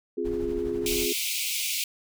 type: chord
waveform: sine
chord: F minor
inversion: second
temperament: equal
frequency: 261.6 / 349.2 / 415.3 Hz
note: C4 / F4 / Ab4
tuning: 0 / 0 / 0 cents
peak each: -34 / -30 / -29 dBFS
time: 0.17-1.13 s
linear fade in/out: 10 ms
type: noise with tremolo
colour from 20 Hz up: brown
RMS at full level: -36 dBFS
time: 0.24-1.07 s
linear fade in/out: 20 ms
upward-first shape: triangle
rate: 12 Hz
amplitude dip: 50%
type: high-pass noise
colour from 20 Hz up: pink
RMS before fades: -29 dBFS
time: 0.86-1.84 s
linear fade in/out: 2 ms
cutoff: 2200 Hz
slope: 96 dB/octave
effects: none